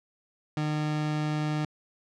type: tone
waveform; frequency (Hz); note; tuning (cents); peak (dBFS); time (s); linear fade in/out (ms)
30% pulse; 151.8; D#3; -42; -24; 0.57-1.65; 2
effects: low-pass 5000 Hz 12 dB/octave